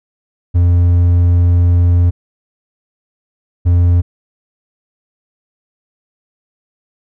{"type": "tone pair in turn", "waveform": "triangle", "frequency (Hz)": [87.4, 87.4], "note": ["F2", "F2"], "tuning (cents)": [2, 2], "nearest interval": "unison", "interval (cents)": 0, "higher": "neither", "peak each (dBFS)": -5, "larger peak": "neither", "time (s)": [[0.54, 2.11], [3.65, 4.02]], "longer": "first", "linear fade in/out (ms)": 20, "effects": []}